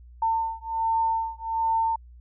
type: beating tone pair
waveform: sine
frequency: 901 / 902.3 Hz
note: A5 / A5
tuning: +41 / +43 cents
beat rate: 1.3 Hz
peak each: -26 dBFS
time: 0.22-1.96 s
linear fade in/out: 5 ms
effects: added 60 Hz sine -45 dBFS peak until 2.2 s